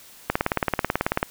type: click train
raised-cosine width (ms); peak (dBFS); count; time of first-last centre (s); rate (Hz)
0.5; -5; 18; 0.3-1.229; 18.3
effects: white hiss -48 dBFS RMS until 1.3 s